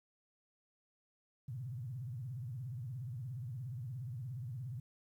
sine tone with vibrato, 123.47 Hz, B2, in tune, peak -40 dBFS, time 1.48-4.8 s, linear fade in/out 5 ms, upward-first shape sine, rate 17 Hz, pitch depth 240 cents each way, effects 12-bit

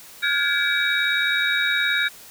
sine tone cluster, 1422 / 1611 / 1690 / 2300 / 3784 Hz, F6 / G6 / G#6 / D7 / A#7, +31 / +47 / +30 / -37 / +25 cents, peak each -25 / -27 / -25 / -25 / -24 dBFS, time 0.22-2.09 s, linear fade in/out 20 ms, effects white hiss -44 dBFS RMS until 2.3 s

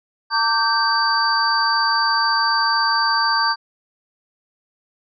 sine tone cluster, 910 / 1164 / 1563 / 4634 Hz, A#5 / D6 / G6 / D8, -42 / -16 / -6 / -24 cents, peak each -21 dBFS, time 0.3-3.56 s, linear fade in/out 50 ms, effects none

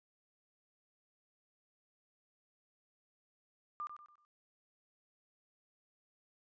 sine tone with echo, 1197 Hz, D6, 33 cents sharp, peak -38 dBFS, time 3.8-3.87 s, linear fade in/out 0 ms, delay 95 ms, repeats 4, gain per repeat -8 dB, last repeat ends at 4.25 s, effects resampled to 16000 Hz

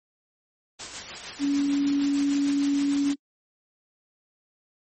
white noise with tremolo, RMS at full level -34 dBFS, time 0.79-3.14 s, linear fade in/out 10 ms, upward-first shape sine, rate 6.6 Hz, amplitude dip 45%
sine tone, 282.5 Hz, C#4, 33 cents sharp, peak -20 dBFS, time 1.39-3.16 s, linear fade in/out 50 ms
effects noise-tail reverb RT60 0.1 s tail -25 dB re dry + MP3 32 kbps

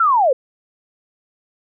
sine linear sweep, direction down, 1395 to 483.7 Hz, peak -11 dBFS, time 0-0.33 s, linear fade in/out 5 ms, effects none

